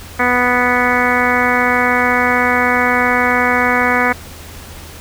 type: harmonic tone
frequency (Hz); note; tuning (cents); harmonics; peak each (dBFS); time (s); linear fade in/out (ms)
246.9; B3; 0; 1 / 2 / 3 / 4 / 5 / 6 / 7 / 8 / 9; -20 / -20 / -20 / -20 / -20 / -20 / -20 / -20 / -20; 0.19-4.13; 10
effects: added 81 Hz sine -35 dBFS peak until 5 s + pink hiss -35 dBFS RMS until 5 s